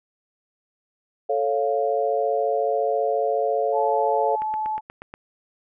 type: chord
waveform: sine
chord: A augmented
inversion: none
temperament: equal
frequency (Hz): 440 / 554.4 / 698.5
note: A4 / C#5 / E#5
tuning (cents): 0 / 0 / 0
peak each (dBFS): -24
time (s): 1.29-4.36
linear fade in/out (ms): 10
type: tone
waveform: sine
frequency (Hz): 864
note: A5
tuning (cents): -32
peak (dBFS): -23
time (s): 3.72-4.81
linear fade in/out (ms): 50
type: click train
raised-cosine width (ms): 0.5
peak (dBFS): -22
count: 7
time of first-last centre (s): 4.42-5.139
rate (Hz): 8.34
effects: none